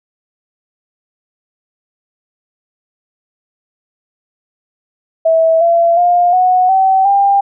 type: tone with pitch steps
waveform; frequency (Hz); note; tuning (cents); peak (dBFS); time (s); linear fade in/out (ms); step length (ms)
sine; 651 / 677.9 / 705.8 / 735 / 765.3 / 796.9; E5 / E5 / F5 / F#5 / G5 / G5; -22 / +48 / +18 / -12 / -42 / +28; -7; 5.25-7.41; 10; 360
effects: none